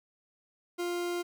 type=tone; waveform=40% pulse; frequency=350 Hz; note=F4; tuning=4 cents sharp; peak=-30 dBFS; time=0.78-1.23 s; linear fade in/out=20 ms; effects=none